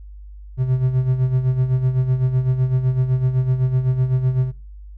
triangle tone with tremolo, 128.7 Hz, C3, 28 cents flat, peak -11 dBFS, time 0.57-4.52 s, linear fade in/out 50 ms, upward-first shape sine, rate 7.9 Hz, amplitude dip 65%, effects noise-tail reverb RT60 0.3 s tail -21 dB re dry + added 50 Hz sine -35 dBFS peak until 4.97 s

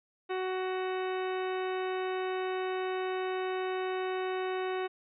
harmonic tone, 372.7 Hz, F#4, 13 cents sharp, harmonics 1 / 2 / 3 / 4 / 5 / 6 / 7 / 8 / 10, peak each -32 / -38 / -42 / -44 / -46 / -48 / -49 / -50 / -52 dBFS, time 0.29-4.88 s, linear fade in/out 20 ms, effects none

